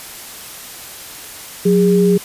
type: tone pair together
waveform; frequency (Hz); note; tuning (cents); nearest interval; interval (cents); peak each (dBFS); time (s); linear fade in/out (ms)
sine; 181.52 / 407.5; F#3 / G#4; -33 / -33; octave + major second; 1400; -12; 1.65-2.18; 10
effects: white hiss -33 dBFS RMS until 2.24 s + resampled to 32000 Hz